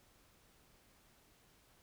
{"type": "silence", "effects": ["pink hiss -68 dBFS RMS until 1.82 s"]}